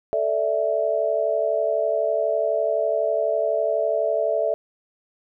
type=chord; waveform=sine; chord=A suspended fourth; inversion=none; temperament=equal; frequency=440 / 587.3 / 659.3 Hz; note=A4 / D5 / E5; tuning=0 / 0 / 0 cents; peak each=-26 / -24 / -22 dBFS; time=0.13-4.54 s; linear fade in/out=0 ms; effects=none